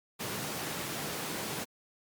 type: high-pass noise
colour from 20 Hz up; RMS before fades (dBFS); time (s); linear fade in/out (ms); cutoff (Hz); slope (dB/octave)
pink; -37; 0.19-1.65; 20; 120; 24
effects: Opus 48 kbps